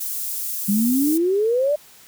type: high-pass noise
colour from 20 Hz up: white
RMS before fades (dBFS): -27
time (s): 0-1.18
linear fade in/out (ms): 10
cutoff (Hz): 9000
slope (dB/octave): 12
type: exponential sweep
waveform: sine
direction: up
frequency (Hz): 196 to 608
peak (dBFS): -16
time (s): 0.68-1.76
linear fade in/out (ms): 10
effects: white hiss -48 dBFS RMS until 2.07 s